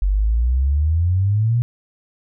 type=exponential sweep; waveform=sine; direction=up; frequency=46.25 to 122.7 Hz; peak=-14 dBFS; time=0.02-1.62 s; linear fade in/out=0 ms; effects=none